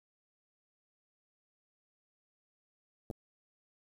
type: clicks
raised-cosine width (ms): 2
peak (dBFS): -26 / -30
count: 2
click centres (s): 3.102 / 3.111
effects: 9-bit